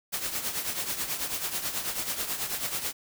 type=noise with tremolo; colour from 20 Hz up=white; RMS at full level=-29 dBFS; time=0.12-2.93 s; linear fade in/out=20 ms; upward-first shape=triangle; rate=9.2 Hz; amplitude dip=70%; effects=none